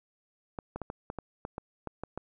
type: clicks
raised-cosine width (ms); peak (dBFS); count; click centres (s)
1; -22; 11; 0.588 / 0.76 / 0.817 / 0.901 / 1.101 / 1.187 / 1.451 / 1.581 / 1.873 / 2.036 / 2.176
effects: none